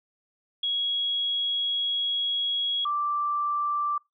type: tone pair in turn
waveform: sine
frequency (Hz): 3320 / 1173.8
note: G#7 / D6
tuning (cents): -1 / -1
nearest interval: octave + tritone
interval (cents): 1800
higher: first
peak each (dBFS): -24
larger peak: neither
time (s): 0.63-2.85 / 2.85-3.98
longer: first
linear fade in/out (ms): 5
effects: noise-tail reverb RT60 0.2 s tail -25 dB re dry